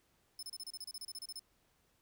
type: tone bursts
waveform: sawtooth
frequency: 5220 Hz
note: E8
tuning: 18 cents flat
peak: -40 dBFS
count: 15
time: 0.39-1.394 s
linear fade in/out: 2 ms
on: 38 ms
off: 31 ms
effects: pink hiss -74 dBFS RMS until 2.01 s